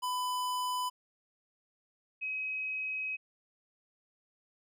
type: tone pair in turn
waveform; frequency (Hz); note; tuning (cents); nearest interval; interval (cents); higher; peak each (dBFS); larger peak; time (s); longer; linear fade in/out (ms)
square / sine; 1000 / 2540; B5 / D#7; +21 / +35; octave + major third; 1614; second; -32 / -33; first; 0.02-0.9 / 2.21-3.17; second; 20
effects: none